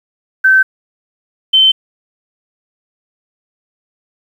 sine tone pair in turn, 1542 / 3084 Hz, G6 / G7, -29 / -29 cents, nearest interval octave, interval 1200 cents, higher second, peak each -5 dBFS, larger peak neither, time 0.44-0.63 / 1.53-1.72 s, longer neither, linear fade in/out 10 ms, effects 7-bit

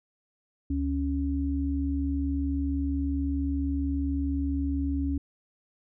sine tone pair together, 72.79 / 277.2 Hz, D2 / C#4, -15 / 0 cents, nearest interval octave + major seventh, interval 2315 cents, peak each -28 dBFS, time 0.7-5.18 s, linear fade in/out 5 ms, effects none

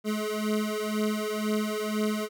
25% pulse beating tone pair, 212.2 / 214.2 Hz, G#3 / A3, +38 / -46 cents, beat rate 2 Hz, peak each -26 dBFS, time 0.04-2.29 s, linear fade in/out 50 ms, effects none

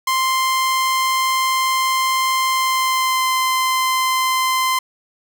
sawtooth tone with pitch glide, 1046.5 to 1036.9 Hz, C6 to C6, 0 to -16 cents, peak -12 dBFS, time 0.07-4.79 s, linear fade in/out 5 ms, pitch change -16 cents, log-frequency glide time 2.5-3.24 s, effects none

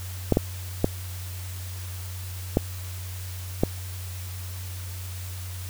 clicks, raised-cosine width 2 ms, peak -5 dBFS, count 5, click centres 0.323 / 0.371 / 0.844 / 2.571 / 3.635 s, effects added 91 Hz sine -33 dBFS peak until 5.69 s + white hiss -42 dBFS RMS until 5.69 s

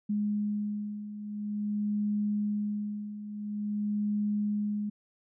sine beating tone pair, 207.7 / 208.18 Hz, G#3 / G#3, 0 / +4 cents, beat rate 0.48 Hz, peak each -35 / -30 dBFS, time 0.09-4.9 s, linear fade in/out 10 ms, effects none

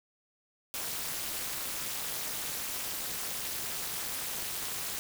white noise with amplitude modulation, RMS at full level -32 dBFS, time 0.74-4.99 s, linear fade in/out 0 ms, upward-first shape sine, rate 290 Hz, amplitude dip 100%, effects none

